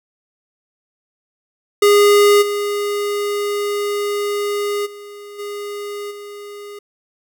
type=tone with level steps; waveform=square; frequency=410 Hz; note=G#4; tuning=22 cents flat; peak=-9 / -19 / -34 / -26 / -32 dBFS; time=1.82-6.79 s; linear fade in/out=5 ms; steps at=2.41 / 4.85 / 5.38 / 6.1 s; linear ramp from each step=20 ms; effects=none